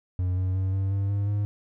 triangle tone with pitch steps, 91 / 92.86 / 94.75 / 96.69 / 98.66 / 100.68 / 102.74 Hz, F#2 / F#2 / F#2 / G2 / G2 / G2 / G#2, -28 / +7 / +42 / -23 / +12 / +47 / -18 cents, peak -21 dBFS, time 0.19-1.45 s, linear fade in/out 0 ms, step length 180 ms, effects none

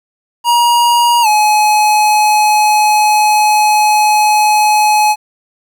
square tone with pitch glide, 951 to 847.2 Hz, A#5 to G#5, +34 to +34 cents, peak -8 dBFS, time 0.44-5.16 s, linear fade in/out 50 ms, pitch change -200 cents, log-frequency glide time 1.22-1.27 s, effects 8-bit

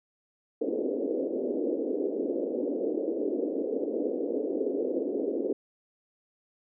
white band-pass noise, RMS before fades -30 dBFS, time 0.61-5.53 s, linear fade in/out 5 ms, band 260 to 510 Hz, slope 48 dB/octave, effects none

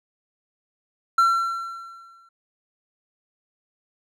triangle tone with exponential decay, 1356 Hz, E6, 49 cents sharp, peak -11 dBFS, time 1.18-2.29 s, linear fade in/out 5 ms, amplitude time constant 240 ms, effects none

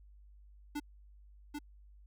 square tone with echo, 293.7 Hz, D4, in tune, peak -36 dBFS, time 0.75-0.8 s, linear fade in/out 10 ms, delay 790 ms, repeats 1, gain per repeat -3 dB, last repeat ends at 1.59 s, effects added 50 Hz sine -55 dBFS peak until 2.06 s

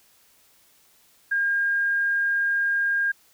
sine tone, 1614 Hz, G#6, 50 cents flat, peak -20 dBFS, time 1.31-3.12 s, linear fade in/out 10 ms, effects white hiss -59 dBFS RMS until 3.33 s

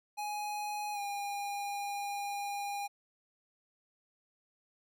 square tone with pitch glide, 834 to 809.3 Hz, G#5 to G#5, +7 to -45 cents, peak -36 dBFS, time 0.17-2.88 s, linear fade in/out 20 ms, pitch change -52 cents, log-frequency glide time 0.93-0.99 s, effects none

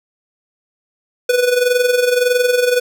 square tone with amplitude modulation, 493.7 Hz, B4, 1 cent flat, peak -10 dBFS, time 1.29-2.8 s, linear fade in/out 5 ms, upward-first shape sine, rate 21.7 Hz, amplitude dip 65%, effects none

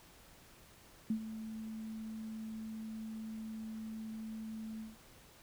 sine tone with ADSR envelope, 220 Hz, A3, in tune, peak -29 dBFS, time 1.1-4.97 s, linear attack 4 ms, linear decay 85 ms, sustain -12 dB, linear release 170 ms, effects pink hiss -60 dBFS RMS until 5.42 s

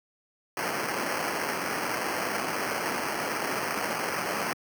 violet noise with sample-and-hold, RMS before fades -30 dBFS, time 0.57-4.53 s, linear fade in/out 2 ms, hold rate 3675 Hz, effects high-pass 200 Hz 12 dB/octave

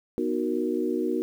sine chord, B major seventh, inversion none, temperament equal, 246.9 / 311.1 / 370 / 466.2 Hz, B3 / D#4 / F#4 / A#4, 0 / 0 / 0 / 0 cents, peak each -30 / -29 / -28 / -32 dBFS, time 0.18-1.22 s, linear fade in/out 0 ms, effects 9-bit

